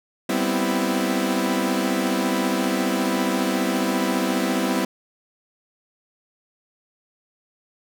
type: chord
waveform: sawtooth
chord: C major seventh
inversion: second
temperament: equal with one note detuned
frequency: 194.87 / 246.9 / 261.6 / 329.6 Hz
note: G3 / B3 / C4 / E4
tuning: -10 / 0 / 0 / 0 cents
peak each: -22 dBFS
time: 0.29-4.85 s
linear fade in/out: 5 ms
effects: none